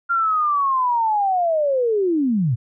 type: linear sweep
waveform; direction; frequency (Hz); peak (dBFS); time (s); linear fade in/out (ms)
sine; down; 1396.9 to 105.8; -16; 0.09-2.56; 20
effects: none